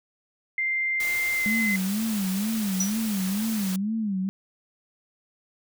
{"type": "tone with pitch glide", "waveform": "sine", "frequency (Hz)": [2093, 2050], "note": ["C7", "C7"], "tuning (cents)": [0, -36], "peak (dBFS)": -23, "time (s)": [0.58, 1.76], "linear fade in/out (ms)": 2, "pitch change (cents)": -36, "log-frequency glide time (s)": [1.34, 1.51]}
{"type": "noise", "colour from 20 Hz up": "white", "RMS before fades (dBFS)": -35, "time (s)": [1, 3.76], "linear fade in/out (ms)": 2}
{"type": "tone with vibrato", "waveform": "sine", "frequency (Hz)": 205.1, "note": "G#3", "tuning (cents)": -21, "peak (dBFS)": -24, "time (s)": [1.46, 4.29], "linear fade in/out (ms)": 0, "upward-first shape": "sine", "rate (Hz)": 2.1, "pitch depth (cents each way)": 160}
{"type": "tone with exponential decay", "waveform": "sine", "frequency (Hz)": 5870, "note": "F#8", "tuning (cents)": -15, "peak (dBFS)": -20, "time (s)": [2.8, 2.98], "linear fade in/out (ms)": 5, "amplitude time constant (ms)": 39}
{"effects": []}